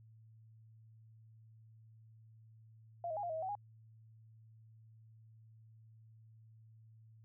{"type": "tone with pitch steps", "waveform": "sine", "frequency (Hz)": [688, 636, 819, 696, 637, 641, 755, 821], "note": ["F5", "D#5", "G#5", "F5", "D#5", "E5", "F#5", "G#5"], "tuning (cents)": [-26, 38, -24, -6, 41, -49, 35, -20], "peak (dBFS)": -37, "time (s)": [3.04, 3.552], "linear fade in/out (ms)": 2, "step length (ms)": 64, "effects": ["added 111 Hz sine -58 dBFS peak until 7.24 s"]}